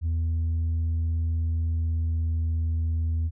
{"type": "tone with pitch glide", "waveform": "sine", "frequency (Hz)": [81.9, 81.38], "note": ["E2", "E2"], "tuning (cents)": [-11, -22], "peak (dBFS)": -20, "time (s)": [0.01, 3.31], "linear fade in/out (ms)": 50, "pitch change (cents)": -11, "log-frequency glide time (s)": [1.6, 2.43], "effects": ["tanh soft clip ceiling -22 dBFS"]}